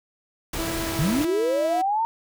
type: noise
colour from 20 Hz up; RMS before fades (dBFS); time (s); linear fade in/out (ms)
pink; -30; 0.53-1.25; 5
type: tone with pitch glide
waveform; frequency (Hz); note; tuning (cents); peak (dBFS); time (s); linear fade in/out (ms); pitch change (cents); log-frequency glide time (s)
sawtooth; 329.6 to 327.5; E4 to E4; 0 to -11; -25; 0.58-1.82; 10; -11; 0.82-0.95
type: linear sweep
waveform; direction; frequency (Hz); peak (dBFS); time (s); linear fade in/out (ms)
sine; up; 130.81 to 926; -20; 0.99-2.05; 0
effects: none